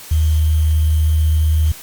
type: tone with sample-and-hold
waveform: sine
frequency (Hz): 77.78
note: D#2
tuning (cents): 0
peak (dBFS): -11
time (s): 0.11-1.72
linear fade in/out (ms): 5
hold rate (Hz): 3150
effects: white hiss -36 dBFS RMS until 1.82 s + Opus 48 kbps